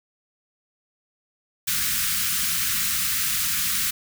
white band-stop noise, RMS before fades -24 dBFS, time 1.67-3.91 s, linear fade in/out 10 ms, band 230 to 1200 Hz, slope 48 dB/octave, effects none

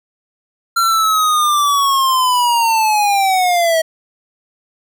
square linear sweep, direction down, 1372 to 638 Hz, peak -12 dBFS, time 0.76-3.82 s, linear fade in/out 10 ms, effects none

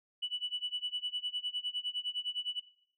sine tone with tremolo, 2960 Hz, F#7, in tune, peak -30 dBFS, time 0.22-2.6 s, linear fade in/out 10 ms, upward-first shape sine, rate 9.8 Hz, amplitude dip 95%, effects noise-tail reverb RT60 0.6 s tail -18 dB re dry + tanh soft clip ceiling -27 dBFS

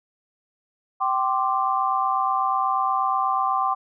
sine chord, G suspended fourth, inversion none, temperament equal with one note detuned, 774.1 / 1046.5 / 1174.7 Hz, G5 / C6 / D6, -22 / 0 / 0 cents, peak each -24 dBFS, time 1-3.75 s, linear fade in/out 20 ms, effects none

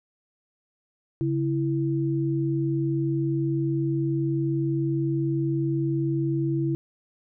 sine tone pair together, 139.2 / 330.5 Hz, C#3 / E4, +8 / +5 cents, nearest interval octave + minor third, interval 1497 cents, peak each -25 dBFS, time 1.21-6.75 s, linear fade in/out 0 ms, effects none

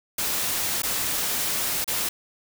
white noise with dropouts, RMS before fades -26 dBFS, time 0.18-2.09 s, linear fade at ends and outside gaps 5 ms, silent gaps 0.821-0.832 / 1.844-1.877 s, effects none

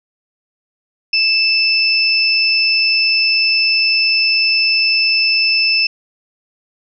sine tone pair together, 2637 / 5267 Hz, E7 / E8, 0 / -2 cents, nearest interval octave, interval 1198 cents, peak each -14 dBFS, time 1.13-5.87 s, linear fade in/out 5 ms, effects none

